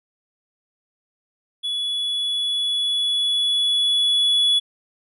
triangle tone with level ramp, 3403 Hz, G#7, 41 cents sharp, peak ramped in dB -21 to -13 dBFS, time 1.63-4.6 s, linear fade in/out 20 ms, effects resampled to 32000 Hz

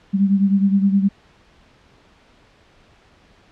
sine beating tone pair, 195.5 / 205.1 Hz, G3 / G#3, -4 / -21 cents, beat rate 9.6 Hz, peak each -14 / -20 dBFS, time 0.13-1.09 s, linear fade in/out 20 ms, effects pink hiss -53 dBFS RMS until 3.51 s + low-pass 4000 Hz 12 dB/octave

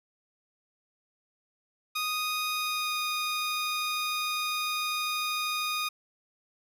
15% pulse tone with pitch glide, 1242 to 1233.4 Hz, D#6 to D#6, -3 to -16 cents, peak -22 dBFS, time 1.95-5.89 s, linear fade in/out 10 ms, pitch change -13 cents, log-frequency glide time 2.5-2.99 s, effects none

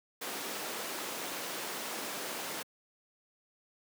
pink high-pass noise, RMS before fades -39 dBFS, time 0.21-2.63 s, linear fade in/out 10 ms, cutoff 310 Hz, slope 12 dB/octave, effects high-pass 150 Hz 12 dB/octave

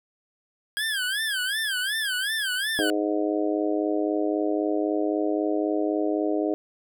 25% pulse tone with vibrato, 1623 Hz, G#6, 40 cents flat, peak -21 dBFS, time 0.77-2.9 s, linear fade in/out 0 ms, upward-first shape sine, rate 2.7 Hz, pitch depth 170 cents each way
harmonic tone, 103.83 Hz, G#2, in tune, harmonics 3 / 4 / 5 / 6 / 7, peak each -25 / -28 / -32 / -30 / -35 dBFS, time 2.79-6.54 s, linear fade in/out 0 ms
effects none

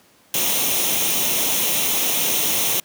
white noise with comb filter, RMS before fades -20 dBFS, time 0.34-2.8 s, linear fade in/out 2 ms, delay 0.32 ms, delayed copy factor +0.6, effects pink hiss -54 dBFS RMS until 2.84 s + high-pass 150 Hz 12 dB/octave

